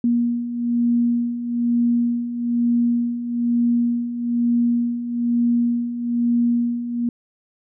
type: beating tone pair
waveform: sine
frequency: 237.1 / 238.2 Hz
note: A#3 / A#3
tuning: +30 / +38 cents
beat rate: 1.1 Hz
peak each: -24 / -18 dBFS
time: 0.04-7.09 s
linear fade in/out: 2 ms
effects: none